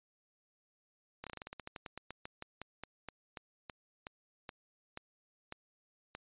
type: slowing click train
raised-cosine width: 0.3 ms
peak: -27 dBFS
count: 26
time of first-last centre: 1.24-6.151 s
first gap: 27 ms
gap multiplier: 1.14
effects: resampled to 8000 Hz